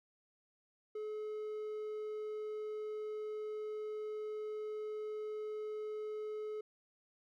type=tone; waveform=triangle; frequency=427.4 Hz; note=G#4; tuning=50 cents sharp; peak=-37 dBFS; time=0.95-6.61 s; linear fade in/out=5 ms; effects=none